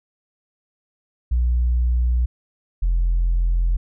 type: tone pair in turn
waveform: sine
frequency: 60.4 / 42.86 Hz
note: B1 / F1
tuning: -38 / -32 cents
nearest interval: tritone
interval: 594 cents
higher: first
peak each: -14 dBFS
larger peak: neither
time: 1.31-2.26 / 2.82-3.77 s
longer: neither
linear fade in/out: 10 ms
effects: tanh soft clip ceiling -13 dBFS